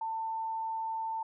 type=tone; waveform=sine; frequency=894 Hz; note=A5; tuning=27 cents sharp; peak=-32 dBFS; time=0.01-1.23 s; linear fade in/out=5 ms; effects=none